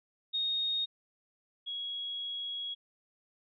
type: tone pair in turn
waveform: sine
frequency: 3718 / 3322 Hz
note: A#7 / G#7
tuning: -5 / 0 cents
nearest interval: major second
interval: 195 cents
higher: first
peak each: -29 / -35 dBFS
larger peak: first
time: 0.33-0.86 / 1.66-2.75 s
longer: second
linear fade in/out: 20 ms
effects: none